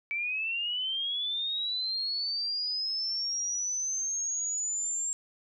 sine linear sweep, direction up, 2298 to 7459 Hz, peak -29 dBFS, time 0.11-5.13 s, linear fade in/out 0 ms, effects none

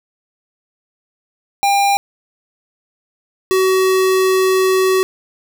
square tone pair in turn, 800 / 376.9 Hz, G5 / F#4, +35 / +32 cents, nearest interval octave + minor second, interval 1303 cents, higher first, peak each -12 dBFS, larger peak neither, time 1.63-1.97 / 3.51-5.03 s, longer second, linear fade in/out 0 ms, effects none

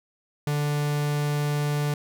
45% pulse tone, 146.83 Hz, D3, in tune, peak -23 dBFS, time 0.47-1.94 s, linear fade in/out 2 ms, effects none

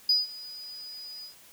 sine tone with ADSR envelope, 4946 Hz, D#8, 11 cents flat, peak -17 dBFS, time 0.09-1.35 s, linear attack 4 ms, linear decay 170 ms, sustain -22 dB, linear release 110 ms, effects tanh soft clip ceiling -15 dBFS + white hiss -54 dBFS RMS until 1.52 s

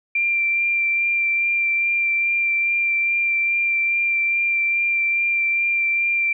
sine tone with vibrato, 2367 Hz, D7, 13 cents sharp, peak -17 dBFS, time 0.15-6.33 s, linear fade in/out 5 ms, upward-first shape sine, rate 2.4 Hz, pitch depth 13 cents each way, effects none

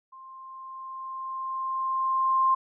sine tone with level ramp, 1054 Hz, C6, 12 cents sharp, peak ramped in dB -44 to -18 dBFS, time 0.12-2.55 s, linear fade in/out 10 ms, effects none

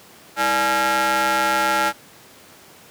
sawtooth ring-modulated tone, 261.6 Hz, C4, in tune, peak -10 dBFS, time 0.36-1.93 s, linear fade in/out 50 ms, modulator 1110 Hz, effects pink hiss -46 dBFS RMS until 2.9 s + high-pass 150 Hz 12 dB/octave

